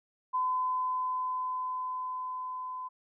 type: tone with level ramp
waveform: sine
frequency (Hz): 1016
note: B5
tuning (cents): +49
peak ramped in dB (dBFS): -26 to -36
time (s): 0.33-2.89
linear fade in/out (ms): 20
effects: none